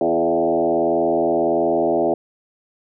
sine tone with frequency modulation, 506 Hz, B4, 42 cents sharp, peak -15 dBFS, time 0.01-2.14 s, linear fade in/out 2 ms, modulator 81.5 Hz, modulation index 2.8, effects none

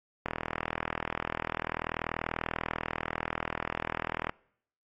click train, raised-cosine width 0.5 ms, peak -16 dBFS, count 164, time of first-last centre 0.26-4.295 s, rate 40.4 Hz, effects noise-tail reverb RT60 0.7 s tail -25 dB re dry + AAC 32 kbps

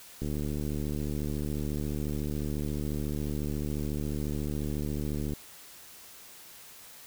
click train, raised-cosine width 3 ms, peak -21 dBFS, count 380, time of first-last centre 0.22-5.335 s, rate 74.1 Hz, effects white hiss -50 dBFS RMS until 7.06 s

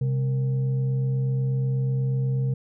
sine tone with frequency modulation, 132.4 Hz, C3, 21 cents sharp, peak -21 dBFS, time 0.01-2.54 s, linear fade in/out 5 ms, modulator 333 Hz, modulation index 0.3, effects none

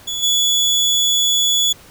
30% pulse tone with level steps, 3420 Hz, A7, 50 cents flat, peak -19 / -11 dBFS, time 0.07-1.73 s, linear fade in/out 10 ms, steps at 0.22 s, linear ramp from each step 20 ms, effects pink hiss -44 dBFS RMS until 1.9 s

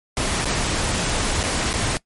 pink noise with dropouts, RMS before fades -22 dBFS, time 0.17-1.97 s, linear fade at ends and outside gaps 0 ms, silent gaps 0.445-0.456 / 1.43-1.437 / 1.73-1.739 s, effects noise-tail reverb RT60 0.1 s tail -20 dB re dry + MP3 48 kbps

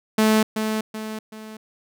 sawtooth tone with echo, 217.4 Hz, A3, 21 cents flat, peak -11 dBFS, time 0.18-0.43 s, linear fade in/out 5 ms, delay 380 ms, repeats 3, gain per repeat -7 dB, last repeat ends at 1.57 s, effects none

